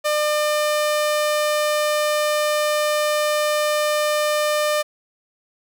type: tone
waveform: sawtooth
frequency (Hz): 600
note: D5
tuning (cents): +37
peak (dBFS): -14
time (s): 0.04-4.83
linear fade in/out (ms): 20
effects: none